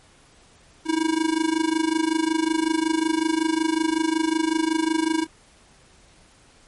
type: tone with amplitude modulation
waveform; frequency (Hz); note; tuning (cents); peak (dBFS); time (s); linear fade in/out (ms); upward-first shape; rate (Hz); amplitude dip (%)
square; 320.2; D#4; +50; -17; 0.85-5.27; 50; sine; 25.4; 85
effects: pink hiss -54 dBFS RMS until 6.67 s + MP3 48 kbps